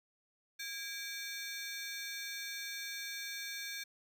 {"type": "ring-modulated tone", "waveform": "20% pulse", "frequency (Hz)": 1977, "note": "B6", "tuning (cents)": 1, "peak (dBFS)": -32, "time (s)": [0.59, 3.84], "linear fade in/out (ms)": 10, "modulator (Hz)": 344, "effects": ["11-bit"]}